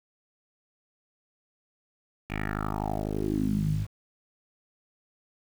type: tone with low-pass filter sweep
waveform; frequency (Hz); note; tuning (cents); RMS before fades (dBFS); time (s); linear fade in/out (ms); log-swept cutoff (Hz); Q
10% pulse; 52; G#1; +3; -29; 2.28-3.87; 50; 2600 to 110; 4.6
effects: 8-bit